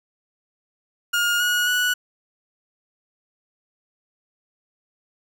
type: tone with pitch steps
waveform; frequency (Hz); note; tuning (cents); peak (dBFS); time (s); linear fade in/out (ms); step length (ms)
30% pulse; 1422 / 1452 / 1473; F6 / F#6 / F#6; +31 / -33 / -8; -16; 1.13-1.94; 10; 270
effects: none